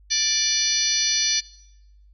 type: harmonic tone with a mistuned harmonic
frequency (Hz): 587.3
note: D5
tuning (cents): 0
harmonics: 3 / 4 / 5 / 6 / 7 / 8 / 9 / 10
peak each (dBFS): -34 / -32 / -34 / -28 / -25 / -26 / -34 / -23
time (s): 0.1-1.41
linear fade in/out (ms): 20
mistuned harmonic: 7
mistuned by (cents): +61
effects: noise-tail reverb RT60 0.9 s tail -22 dB re dry + added 50 Hz sine -49 dBFS peak until 2.13 s